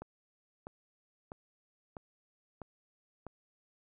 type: click train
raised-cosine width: 1 ms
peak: -29 dBFS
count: 6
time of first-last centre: 0.02-3.267 s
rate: 1.54 Hz
effects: none